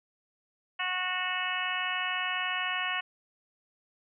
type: harmonic tone with a mistuned harmonic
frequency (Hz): 366.2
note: F#4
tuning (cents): -18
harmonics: 2 / 3 / 4 / 5 / 6 / 7 / 8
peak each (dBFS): -39 / -36 / -38 / -35 / -38 / -36 / -36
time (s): 0.79-3.01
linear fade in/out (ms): 10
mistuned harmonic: 7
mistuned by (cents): +29
effects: none